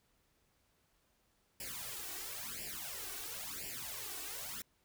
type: noise with flanger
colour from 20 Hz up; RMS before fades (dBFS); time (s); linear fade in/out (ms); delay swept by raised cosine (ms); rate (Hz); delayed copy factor
white; -44; 1.6-4.62; 2; 0.39 to 2.69; 0.97; +0.9
effects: pink hiss -75 dBFS RMS until 4.84 s